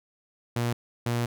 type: tone pair in turn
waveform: sawtooth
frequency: 119 / 119 Hz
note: A#2 / A#2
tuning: +36 / +36 cents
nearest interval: unison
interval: 0 cents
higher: neither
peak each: -21 dBFS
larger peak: neither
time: 0.56-0.73 / 1.06-1.26 s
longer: second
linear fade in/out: 5 ms
effects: none